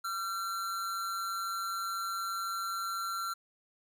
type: tone with amplitude modulation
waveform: square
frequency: 1363 Hz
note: F6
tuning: 43 cents flat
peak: -32 dBFS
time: 0.04-3.34 s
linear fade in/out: 10 ms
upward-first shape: sine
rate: 191 Hz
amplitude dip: 45%
effects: 11-bit